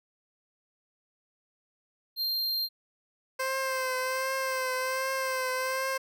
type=tone; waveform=square; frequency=4186 Hz; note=C8; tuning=in tune; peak=-28 dBFS; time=2.16-2.69 s; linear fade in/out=50 ms
type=tone with vibrato; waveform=15% pulse; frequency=522 Hz; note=C5; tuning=4 cents flat; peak=-22 dBFS; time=3.39-5.98 s; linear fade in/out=10 ms; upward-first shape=triangle; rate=1.3 Hz; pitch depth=35 cents each way
effects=none